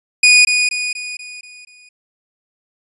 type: tone with echo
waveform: sawtooth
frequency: 2467 Hz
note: D#7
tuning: 15 cents flat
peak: -3 dBFS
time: 0.23-0.45 s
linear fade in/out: 5 ms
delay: 240 ms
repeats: 6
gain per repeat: -6 dB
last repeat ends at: 1.89 s
effects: resampled to 24000 Hz